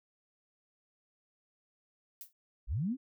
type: noise with exponential decay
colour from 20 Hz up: violet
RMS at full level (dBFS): -41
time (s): 2.21-2.33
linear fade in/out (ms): 1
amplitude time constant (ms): 25
type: linear sweep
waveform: sine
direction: up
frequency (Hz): 35.91 to 280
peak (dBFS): -30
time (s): 2.67-2.97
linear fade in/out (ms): 50
effects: none